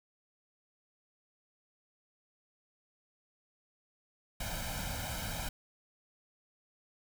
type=noise with comb filter; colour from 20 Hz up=pink; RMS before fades=-38 dBFS; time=4.4-5.49 s; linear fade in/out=5 ms; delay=1.3 ms; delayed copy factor=+0.9; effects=none